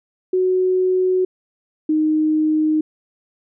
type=tone pair in turn; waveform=sine; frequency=370 / 309.7 Hz; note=F#4 / D#4; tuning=0 / -8 cents; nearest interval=minor third; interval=308 cents; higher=first; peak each=-14 dBFS; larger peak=neither; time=0.33-1.25 / 1.89-2.81 s; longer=neither; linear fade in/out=5 ms; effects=none